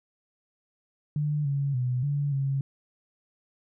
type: tone with pitch steps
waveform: sine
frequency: 148.7 / 140.1 / 125.3 / 143.4 / 136.9 Hz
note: D3 / C#3 / B2 / D3 / C#3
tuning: +22 / +19 / +25 / -41 / -21 cents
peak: -24 dBFS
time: 1.16-2.61 s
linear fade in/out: 2 ms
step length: 290 ms
effects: none